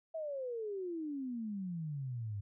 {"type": "exponential sweep", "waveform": "sine", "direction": "down", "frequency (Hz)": [659.3, 98], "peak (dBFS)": -37, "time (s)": [0.14, 2.41], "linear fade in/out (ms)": 10, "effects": []}